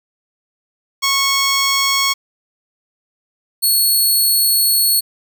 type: tone pair in turn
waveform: 10% pulse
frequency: 1100 / 4362 Hz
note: C#6 / C#8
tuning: -14 / -29 cents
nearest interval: 2 octaves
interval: 2385 cents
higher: second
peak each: -5 dBFS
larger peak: neither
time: 1.02-2.14 / 3.62-5.01 s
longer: second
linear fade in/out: 20 ms
effects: none